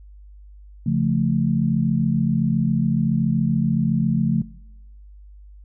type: chord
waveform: sine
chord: Db augmented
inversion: none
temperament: equal with one note detuned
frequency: 138.59 / 172.61 / 220 Hz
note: Db3 / F3 / A3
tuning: 0 / -20 / 0 cents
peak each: -22 dBFS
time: 0.86-4.42 s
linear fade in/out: 5 ms
effects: noise-tail reverb RT60 0.9 s tail -22 dB re dry + added 50 Hz sine -41 dBFS peak until 5.64 s